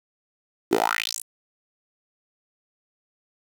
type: tone with high-pass filter sweep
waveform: 10% pulse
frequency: 55.4 Hz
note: A1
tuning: 13 cents sharp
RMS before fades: -24 dBFS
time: 0.71-1.23 s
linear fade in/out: 20 ms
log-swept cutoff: 320 to 11000 Hz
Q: 4.9
effects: 8-bit